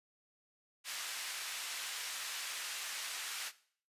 pink band-pass noise, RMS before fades -42 dBFS, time 0.84-3.52 s, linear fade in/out 50 ms, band 1700 to 11000 Hz, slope 12 dB/octave, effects noise-tail reverb RT60 0.5 s tail -17 dB re dry + resampled to 32000 Hz

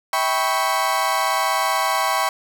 35% pulse chord, C# half-diminished seventh, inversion first, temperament equal with one note detuned, 647.9 / 784 / 987.8 / 1108.7 Hz, E5 / G5 / B5 / C#6, -30 / 0 / 0 / 0 cents, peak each -25 / -22 / -22 / -21 dBFS, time 0.13-2.29 s, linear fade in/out 2 ms, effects none

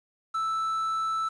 triangle tone, 1318.5 Hz, E6, in tune, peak -24 dBFS, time 0.34-1.29 s, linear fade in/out 10 ms, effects resampled to 22050 Hz + 9-bit

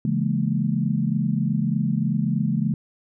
sine chord, A# half-diminished seventh, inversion first, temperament just, 139.85 / 167.82 / 209.8 / 233.1 Hz, C#3 / E3 / G#3 / A#3, +16 / +31 / +18 / 0 cents, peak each -25 / -25 / -24 / -28 dBFS, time 0.05-2.74 s, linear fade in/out 2 ms, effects none

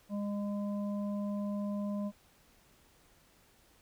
harmonic tone, 204 Hz, G#3, 31 cents flat, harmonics 1 / 3 / 5, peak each -33 / -42 / -50 dBFS, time 0.09-2.12 s, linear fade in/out 50 ms, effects pink hiss -65 dBFS RMS until 3.81 s

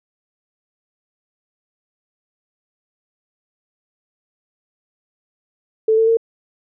sine tone with pitch steps, 440 / 447.7 / 455.5 Hz, A4 / A4 / A#4, 0 / +30 / -40 cents, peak -11 dBFS, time 5.88-6.171 s, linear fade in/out 5 ms, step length 97 ms, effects none

